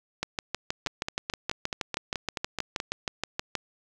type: two click trains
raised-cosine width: 0.2 ms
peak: -11 / -13 dBFS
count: 22 / 10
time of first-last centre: 0.23-3.553 / 0.87-2.801 s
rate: 6.32 / 4.66 Hz
effects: none